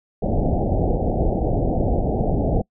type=low-pass noise; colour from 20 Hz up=pink; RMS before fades=-20 dBFS; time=0.22-2.62 s; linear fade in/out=10 ms; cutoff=790 Hz; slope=96 dB/octave; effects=noise-tail reverb RT60 0.1 s tail -26 dB re dry